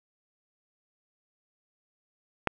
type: click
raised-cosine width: 0.5 ms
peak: -9 dBFS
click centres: 2.473 s
effects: none